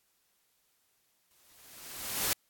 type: noise with exponential growth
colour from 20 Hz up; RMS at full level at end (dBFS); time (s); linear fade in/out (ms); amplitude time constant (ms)
white; -28; 1.31-2.33; 0; 220
effects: white hiss -73 dBFS RMS until 2.49 s + AAC 64 kbps